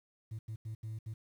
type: tone bursts at uneven times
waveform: sine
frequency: 110 Hz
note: A2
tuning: in tune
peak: -36 dBFS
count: 5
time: 0.31-0.39 / 0.48-0.56 / 0.65-0.75 / 0.83-0.99 / 1.06-1.14 s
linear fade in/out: 10 ms
effects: tanh soft clip ceiling -37 dBFS + 11-bit